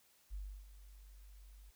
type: tone with ADSR envelope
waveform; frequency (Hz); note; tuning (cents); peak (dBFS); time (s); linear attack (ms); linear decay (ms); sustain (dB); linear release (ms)
sine; 49; G1; 0; -40; 0.3-1.71; 38; 310; -14; 16
effects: white hiss -70 dBFS RMS until 1.75 s